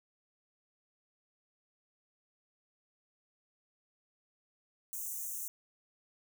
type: high-pass noise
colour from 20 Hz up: white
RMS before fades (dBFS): -40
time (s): 4.93-5.48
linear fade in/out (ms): 0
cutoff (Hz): 6000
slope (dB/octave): 96
effects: none